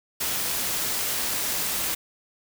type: noise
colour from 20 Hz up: white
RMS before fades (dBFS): -27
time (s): 0.2-1.95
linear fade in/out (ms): 10
effects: none

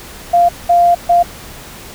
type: tone bursts at uneven times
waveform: sine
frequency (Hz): 696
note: F5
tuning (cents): -6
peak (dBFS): -6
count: 3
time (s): 0.33-0.49 / 0.69-0.95 / 1.09-1.23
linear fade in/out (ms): 10
effects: pink hiss -33 dBFS RMS until 1.94 s

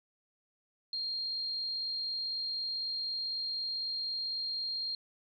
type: tone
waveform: sine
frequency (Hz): 4214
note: C8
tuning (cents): +12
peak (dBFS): -33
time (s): 0.93-4.95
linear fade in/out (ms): 2
effects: none

